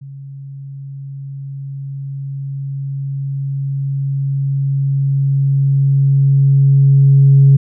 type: tone with level ramp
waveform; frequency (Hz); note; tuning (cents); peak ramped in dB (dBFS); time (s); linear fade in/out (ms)
sine; 137.7; C#3; -11; -29 to -3; 0.01-7.57; 10
effects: tanh soft clip ceiling 0 dBFS